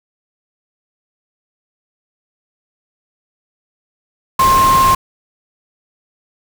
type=tone in noise; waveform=sine; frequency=1060 Hz; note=C6; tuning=22 cents sharp; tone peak=-8 dBFS; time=4.39-4.95 s; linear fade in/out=5 ms; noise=pink; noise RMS=-19 dBFS; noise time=4.39-4.95 s; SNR=+8 dB; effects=none